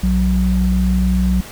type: tone pair together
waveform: sine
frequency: 61.4 / 184 Hz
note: B1 / F#3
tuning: -9 / -9 cents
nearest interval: octave + perfect fifth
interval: 1900 cents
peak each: -15 dBFS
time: 0.03-1.41 s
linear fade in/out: 5 ms
effects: pink hiss -35 dBFS RMS until 1.51 s